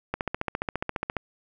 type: click train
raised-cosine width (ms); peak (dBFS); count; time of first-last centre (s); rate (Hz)
0.5; -12; 16; 0.14-1.167; 14.6
effects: none